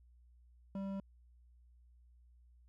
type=tone with hard clipping; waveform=triangle; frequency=195.4 Hz; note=G3; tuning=5 cents flat; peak=-40 dBFS; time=0.75-1 s; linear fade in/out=2 ms; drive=14 dB; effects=added 60 Hz sine -61 dBFS peak until 2.68 s